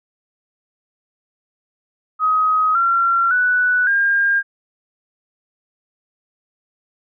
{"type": "tone with pitch steps", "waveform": "sine", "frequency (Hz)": [1262, 1368.3, 1483.5, 1608.5], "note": ["D#6", "F6", "F#6", "G6"], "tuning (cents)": [24, -36, 4, 44], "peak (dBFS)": -13, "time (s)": [2.19, 4.43], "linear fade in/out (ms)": 50, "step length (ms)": 560, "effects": []}